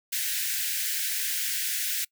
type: high-pass noise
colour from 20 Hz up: white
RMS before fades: -29 dBFS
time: 0.12-2.05 s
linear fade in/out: 10 ms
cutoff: 1500 Hz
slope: 96 dB/octave
effects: noise-tail reverb RT60 0.1 s tail -24 dB re dry